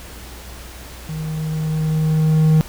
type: tone with level ramp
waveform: triangle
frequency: 156.7 Hz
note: D#3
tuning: 13 cents sharp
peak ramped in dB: -22 to -7 dBFS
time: 1.09-2.61 s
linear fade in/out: 0 ms
effects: added 61 Hz sine -37 dBFS peak until 2.68 s + pink hiss -38 dBFS RMS until 2.68 s